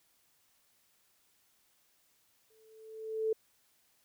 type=tone with exponential growth; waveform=sine; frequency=440 Hz; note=A4; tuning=in tune; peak=-26 dBFS; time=2.5-3.33 s; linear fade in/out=5 ms; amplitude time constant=180 ms; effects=white hiss -71 dBFS RMS until 4.04 s